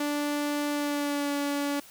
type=tone with pitch glide; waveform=sawtooth; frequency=292.4 to 285.7 Hz; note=D4 to D4; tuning=-7 to -48 cents; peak=-23 dBFS; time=0-1.8 s; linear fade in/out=5 ms; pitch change=-41 cents; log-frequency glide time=0.71-1.33 s; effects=white hiss -51 dBFS RMS until 1.9 s